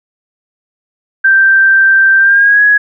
sine tone with pitch glide, 1568 to 1670.9 Hz, G6 to G#6, 0 to +10 cents, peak -4 dBFS, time 1.24-2.78 s, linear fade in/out 10 ms, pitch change +110 cents, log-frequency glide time 2.19-2.62 s, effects none

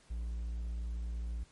triangle tone, 57.7 Hz, A#1, 17 cents flat, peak -33 dBFS, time 0.1-1.44 s, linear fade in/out 10 ms, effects pink hiss -64 dBFS RMS until 1.51 s + MP3 48 kbps

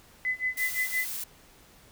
sine tone with tremolo, 2016 Hz, B6, 35 cents sharp, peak -24 dBFS, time 0.25-1.05 s, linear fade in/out 0 ms, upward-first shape sine, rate 5.8 Hz, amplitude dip 95%
blue noise, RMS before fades -35 dBFS, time 0.57-1.24 s, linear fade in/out 5 ms
effects pink hiss -56 dBFS RMS until 1.91 s

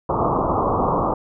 white low-pass noise, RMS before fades -20 dBFS, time 0.09-1.14 s, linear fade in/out 5 ms, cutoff 1200 Hz, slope 96 dB/octave, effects none

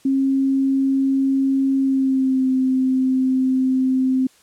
sine tone with pitch glide, 270 to 260.2 Hz, C#4 to C4, -45 to -9 cents, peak -15 dBFS, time 0.05-4.27 s, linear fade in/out 5 ms, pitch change -64 cents, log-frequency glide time 1.77-2.49 s, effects white hiss -54 dBFS RMS until 4.42 s + low-pass 10000 Hz 12 dB/octave

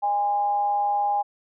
sine tone with amplitude modulation, 817 Hz, G#5, 29 cents flat, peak -18 dBFS, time 0.02-1.23 s, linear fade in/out 20 ms, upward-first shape sine, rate 213 Hz, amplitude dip 45%, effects none

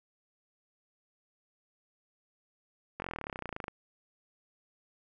slowing click train, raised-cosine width 0.5 ms, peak -22 dBFS, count 24, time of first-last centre 3-3.682 s, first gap 21 ms, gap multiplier 1.03, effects none

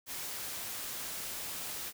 white noise, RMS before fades -40 dBFS, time 0.06-1.93 s, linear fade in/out 50 ms, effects none

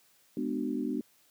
sine chord, G# half-diminished seventh, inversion none, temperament just, 207.7 / 249.2 / 299 / 373.8 Hz, G#3 / B3 / D4 / F#4, 0 / +16 / +31 / +18 cents, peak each -37 / -33 / -34 / -39 dBFS, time 0.37-1.01 s, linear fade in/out 2 ms, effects white hiss -65 dBFS RMS until 1.3 s + high-pass 100 Hz 12 dB/octave

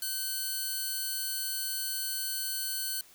5% pulse tone pair together, 1524 / 4320 Hz, G6 / C#8, -49 / -45 cents, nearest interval octave + tritone, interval 1804 cents, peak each -26 dBFS, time 0.02-3.01 s, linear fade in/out 2 ms, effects white hiss -57 dBFS RMS until 3.14 s

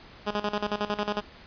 10% pulse tone with tremolo, 207.7 Hz, G#3, in tune, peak -17 dBFS, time 0.26-1.21 s, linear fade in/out 20 ms, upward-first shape square, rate 11 Hz, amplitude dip 80%, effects pink hiss -49 dBFS RMS until 1.46 s + resampled to 11025 Hz

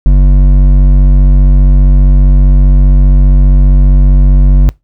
sine tone with hard clipping, 47.57 Hz, F#1, 49 cents sharp, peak -3 dBFS, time 0.06-4.69 s, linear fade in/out 0 ms, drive 9 dB, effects noise-tail reverb RT60 0.2 s tail -23 dB re dry

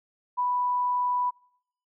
sine tone, 987.8 Hz, B5, in tune, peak -23 dBFS, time 0.37-1.31 s, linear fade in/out 20 ms, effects noise-tail reverb RT60 0.7 s tail -26 dB re dry

